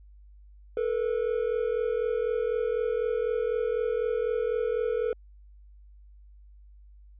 triangle tone pair together, 440 / 484 Hz, A4 / B4, 0 / -35 cents, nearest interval major second, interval 165 cents, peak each -26 dBFS, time 0.77-5.13 s, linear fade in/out 2 ms, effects added 50 Hz sine -49 dBFS peak until 7.19 s + resampled to 8000 Hz

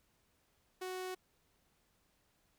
sawtooth tone, 370 Hz, F#4, in tune, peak -36 dBFS, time 0.81-1.15 s, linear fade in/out 10 ms, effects pink hiss -75 dBFS RMS until 2.58 s

